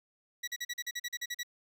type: tone bursts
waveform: 20% pulse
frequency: 1939 Hz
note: B6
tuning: 32 cents flat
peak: -29 dBFS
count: 12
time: 0.43-1.433 s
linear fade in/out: 10 ms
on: 46 ms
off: 41 ms
effects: none